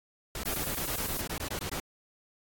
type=noise bursts; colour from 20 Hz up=pink; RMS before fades=-36 dBFS; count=14; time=0.35-1.8 s; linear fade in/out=2 ms; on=85 ms; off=20 ms
type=noise; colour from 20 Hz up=violet; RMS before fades=-34 dBFS; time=0.45-1.22 s; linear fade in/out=10 ms
effects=AAC 64 kbps